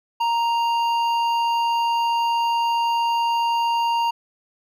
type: tone with hard clipping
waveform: sine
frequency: 932.3 Hz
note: A#5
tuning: in tune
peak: -20 dBFS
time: 0.2-4.11 s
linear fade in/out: 10 ms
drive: 9 dB
effects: none